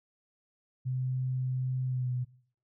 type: tone with pitch glide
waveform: sine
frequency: 128.7 to 125.18 Hz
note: C3 to B2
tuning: -28 to +24 cents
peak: -29 dBFS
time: 0.85-2.25 s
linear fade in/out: 20 ms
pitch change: -48 cents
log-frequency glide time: 1.86-2.11 s
effects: noise-tail reverb RT60 0.5 s tail -19 dB re dry